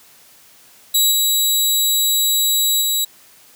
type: tone with level steps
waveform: 15% pulse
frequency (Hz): 3900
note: B7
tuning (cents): -23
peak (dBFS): -5 / -7 / -9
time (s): 0.94-3.05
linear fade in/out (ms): 10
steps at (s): 1.11 / 2.81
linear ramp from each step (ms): 10
effects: white hiss -48 dBFS RMS until 3.55 s + high-pass 80 Hz 12 dB/octave